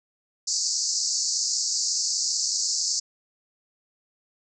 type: band-pass noise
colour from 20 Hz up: pink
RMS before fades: -26 dBFS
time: 0.47-3 s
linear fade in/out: 10 ms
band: 4500 to 7500 Hz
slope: 96 dB/octave
effects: none